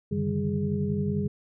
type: tone cluster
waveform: sine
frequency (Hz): 94 / 143.3 / 154.5 / 198.9 / 413.4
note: F#2 / D3 / D#3 / G3 / G#4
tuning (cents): +28 / -42 / -12 / +25 / -8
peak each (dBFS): -33 / -32 / -32 / -28 / -33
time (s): 0.11-1.28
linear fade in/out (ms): 10
effects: none